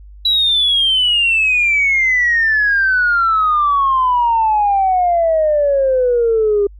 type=exponential sweep; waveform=sine; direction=down; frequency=3941 to 400 Hz; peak=-10 dBFS; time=0.25-6.67 s; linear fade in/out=5 ms; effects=tanh soft clip ceiling -6 dBFS + added 50 Hz sine -35 dBFS peak until 6.79 s